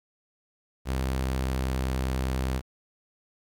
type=tone with pitch glide; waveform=sawtooth; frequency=65.41 to 65 Hz; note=C2 to C2; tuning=0 to -11 cents; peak=-22 dBFS; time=0.85-2.62 s; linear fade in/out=50 ms; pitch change=-11 cents; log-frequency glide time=1.03-1.81 s; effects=10-bit